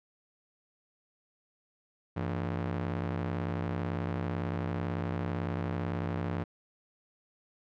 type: ring-modulated tone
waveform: sawtooth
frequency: 129.4 Hz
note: C3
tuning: 19 cents flat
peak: -24 dBFS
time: 2.16-6.44 s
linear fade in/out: 10 ms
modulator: 35.7 Hz
effects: low-pass 2000 Hz 12 dB/octave